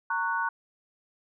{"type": "chord", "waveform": "sine", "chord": "F# major", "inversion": "first", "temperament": "equal with one note detuned", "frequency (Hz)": [921.1, 1108.7, 1480], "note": ["A#5", "C#6", "F#6"], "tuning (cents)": [-21, 0, 0], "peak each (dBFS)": [-30, -32, -29], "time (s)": [0.1, 0.49], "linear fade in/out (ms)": 5, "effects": []}